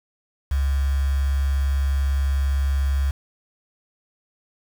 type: tone with quantisation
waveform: sine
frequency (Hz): 68.8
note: C#2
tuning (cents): -12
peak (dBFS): -18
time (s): 0.51-3.11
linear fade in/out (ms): 5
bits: 6
effects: none